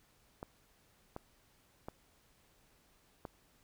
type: clicks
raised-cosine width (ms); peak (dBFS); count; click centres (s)
1; -28; 4; 0.429 / 1.164 / 1.885 / 3.252
effects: pink hiss -69 dBFS RMS until 3.63 s